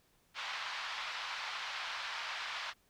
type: band-pass noise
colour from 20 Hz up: pink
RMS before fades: -41 dBFS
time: 0.34-2.74 s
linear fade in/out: 50 ms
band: 920 to 4500 Hz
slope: 24 dB/octave
effects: pink hiss -71 dBFS RMS until 2.89 s